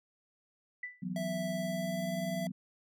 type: tone with exponential decay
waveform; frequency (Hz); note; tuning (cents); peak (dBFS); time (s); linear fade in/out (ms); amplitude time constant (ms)
sine; 1983; B6; +7; -34; 0.83-1.04; 5; 44
type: chord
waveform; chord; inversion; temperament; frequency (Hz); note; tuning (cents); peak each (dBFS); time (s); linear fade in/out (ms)
sine; E suspended second; none; just; 164.81 / 185.42 / 247.2; E3 / F#3 / B3; 0 / +4 / +2; -41 / -36 / -42; 1.02-2.52; 10
type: tone with pitch glide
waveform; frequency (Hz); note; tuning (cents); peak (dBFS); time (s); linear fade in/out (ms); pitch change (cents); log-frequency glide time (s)
square; 659.3 to 667.3; E5 to E5; 0 to +21; -37; 1.16-2.47; 2; +21; 1.49-2.11
effects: none